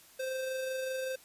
square tone with amplitude modulation, 522 Hz, C5, 4 cents flat, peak -33 dBFS, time 0.19-1.16 s, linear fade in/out 10 ms, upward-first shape sine, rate 25.2 Hz, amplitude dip 25%, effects white hiss -58 dBFS RMS until 1.24 s + resampled to 32000 Hz

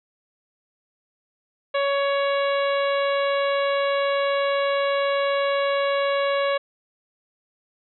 harmonic tone, 559 Hz, C#5, 14 cents sharp, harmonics 1 / 2 / 3 / 4 / 5 / 6 / 7, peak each -21 / -27 / -31 / -33 / -35 / -37 / -38 dBFS, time 1.74-6.58 s, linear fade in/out 10 ms, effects none

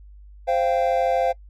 triangle chord, C suspended fourth, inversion none, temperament equal with one note detuned, 523.3 / 690.8 / 784 Hz, C5 / F5 / G5, 0 / -19 / 0 cents, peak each -20 / -20 / -23 dBFS, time 0.47-1.33 s, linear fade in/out 20 ms, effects noise-tail reverb RT60 0.1 s tail -23 dB re dry + added 50 Hz sine -42 dBFS peak until 1.49 s

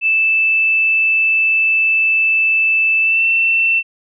sine tone with pitch glide, 2637 to 2683 Hz, E7 to E7, 0 to +30 cents, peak -11 dBFS, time 0.01-3.83 s, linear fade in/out 50 ms, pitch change +30 cents, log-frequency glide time 3.01-3.26 s, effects none

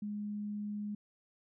sine tone, 207.7 Hz, G#3, in tune, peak -36 dBFS, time 0.02-0.95 s, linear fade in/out 5 ms, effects none

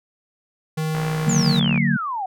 square tone with pitch glide, 157 to 155.92 Hz, D#3 to D#3, +16 to +4 cents, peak -22 dBFS, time 0.77-1.6 s, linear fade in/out 10 ms, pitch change -12 cents, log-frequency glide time 1.08-1.42 s
click train, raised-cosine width 0.5 ms, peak -14 dBFS, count 51, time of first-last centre 0.95-1.776 s, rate 60.5 Hz
sine chord, D augmented, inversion none, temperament just, 146.83 / 183.54 / 229.4 Hz, D3 / F#3 / A#3, 0 / -14 / -28 cents, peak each -21 dBFS, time 1.26-1.97 s, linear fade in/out 10 ms
sine exponential sweep, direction down, 7370 to 730 Hz, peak -23 dBFS, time 1.29-2.26 s, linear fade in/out 5 ms
effects none

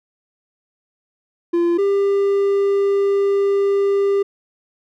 triangle tone pair in turn, 343.3 / 398.2 Hz, F4 / G4, -30 / +27 cents, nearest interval minor third, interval 257 cents, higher second, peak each -12 dBFS, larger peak neither, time 1.53-1.78 / 1.78-4.23 s, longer second, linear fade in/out 10 ms, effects none

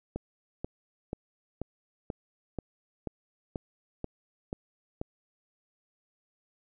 click train, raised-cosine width 2 ms, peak -20 dBFS, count 11, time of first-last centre 0.16-5.014 s, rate 2.06 Hz, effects none

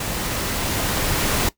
pink noise with level ramp, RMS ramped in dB -26 to -20 dBFS, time 0-1.49 s, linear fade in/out 5 ms, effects noise-tail reverb RT60 0.1 s tail -18 dB re dry

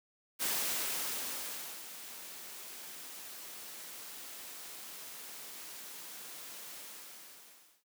white noise with ADSR envelope, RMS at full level -33 dBFS, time 0.39-7.84 s, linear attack 35 ms, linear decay 1400 ms, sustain -14 dB, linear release 1100 ms, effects high-pass 200 Hz 12 dB/octave

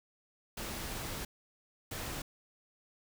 pink noise bursts at uneven times, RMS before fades -40 dBFS, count 2, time 0.57-1.25 / 1.91-2.22 s, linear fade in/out 5 ms, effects none

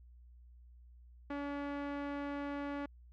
sawtooth tone with low-pass filter, 285.1 Hz, C#4, 49 cents sharp, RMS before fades -40 dBFS, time 1.3-2.86 s, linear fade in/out 5 ms, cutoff 1900 Hz, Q 0.97, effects added 60 Hz sine -55 dBFS peak until 3.12 s

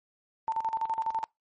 sine tone with tremolo, 895 Hz, A5, 29 cents sharp, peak -25 dBFS, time 0.48-1.24 s, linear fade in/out 0 ms, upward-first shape square, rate 12 Hz, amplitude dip 75%, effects noise-tail reverb RT60 0.2 s tail -26 dB re dry + MP3 32 kbps

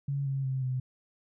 sine tone with pitch steps, 140 / 136.01 / 132.14 / 128.38 Hz, C#3 / C#3 / C3 / C3, +18 / -33 / +17 / -32 cents, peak -28 dBFS, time 0.08-0.8 s, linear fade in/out 5 ms, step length 180 ms, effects none

